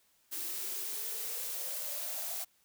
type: noise with high-pass filter sweep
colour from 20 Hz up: blue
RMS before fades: -38 dBFS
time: 0.31-2.45 s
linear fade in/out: 20 ms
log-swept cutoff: 320 to 710 Hz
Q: 8.4
effects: white hiss -70 dBFS RMS until 2.64 s